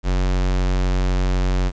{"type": "tone", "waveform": "square", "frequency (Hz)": 46, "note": "F#1", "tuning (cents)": -9, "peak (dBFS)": -17, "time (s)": [0.03, 1.72], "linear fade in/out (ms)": 50, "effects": ["resampled to 16000 Hz", "8-bit"]}